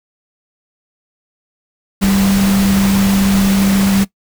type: tone in noise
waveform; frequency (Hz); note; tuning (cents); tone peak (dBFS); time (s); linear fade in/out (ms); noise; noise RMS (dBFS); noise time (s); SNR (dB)
sine; 196; G3; 0; -10; 2.01-4.05; 20; pink; -20; 2.01-4.05; +7
effects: noise-tail reverb RT60 0.1 s tail -19 dB re dry